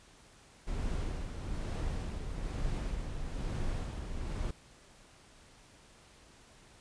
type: noise with tremolo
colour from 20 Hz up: brown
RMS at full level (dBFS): -34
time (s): 0.67-4.51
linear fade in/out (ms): 5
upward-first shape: sine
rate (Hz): 1.1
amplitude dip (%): 45
effects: pink hiss -59 dBFS RMS until 6.8 s + resampled to 22050 Hz